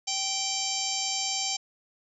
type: harmonic tone with a mistuned harmonic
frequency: 781 Hz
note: G5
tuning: 7 cents flat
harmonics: 1 / 3 / 4 / 5 / 6 / 7 / 8 / 9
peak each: -37 / -39 / -35 / -40 / -35 / -34 / -35 / -34 dBFS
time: 0.07-1.57 s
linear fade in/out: 10 ms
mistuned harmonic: 9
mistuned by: +63 cents
effects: none